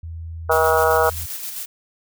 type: tone with pitch glide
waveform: sine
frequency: 82.3 to 81.68 Hz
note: E2 to E2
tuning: -2 to -15 cents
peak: -29 dBFS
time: 0.03-1.26 s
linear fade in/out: 5 ms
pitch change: -13 cents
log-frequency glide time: 0.8-0.87 s
type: harmonic tone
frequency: 160 Hz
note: D#3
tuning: 49 cents sharp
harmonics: 3 / 4 / 5 / 6 / 7 / 8 / 9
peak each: -19 / -20 / -22 / -24 / -26 / -22 / -24 dBFS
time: 0.49-1.1 s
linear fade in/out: 10 ms
type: noise with tremolo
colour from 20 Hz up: blue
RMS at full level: -29 dBFS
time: 0.51-1.66 s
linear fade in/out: 10 ms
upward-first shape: square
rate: 7.6 Hz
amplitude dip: 35%
effects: none